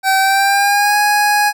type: tone with pitch glide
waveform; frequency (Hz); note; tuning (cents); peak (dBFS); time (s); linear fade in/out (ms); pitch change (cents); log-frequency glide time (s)
25% pulse; 770 to 830; G5 to G#5; -31 to -1; -7; 0.03-1.53; 50; +130; 0.19-0.96
effects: none